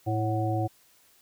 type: harmonic tone with a mistuned harmonic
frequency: 110 Hz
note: A2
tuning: in tune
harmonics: 1 / 3 / 5 / 7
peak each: -27 / -31 / -35 / -31 dBFS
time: 0.06-0.68 s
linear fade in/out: 20 ms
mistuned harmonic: 7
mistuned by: -66 cents
effects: white hiss -61 dBFS RMS until 1.21 s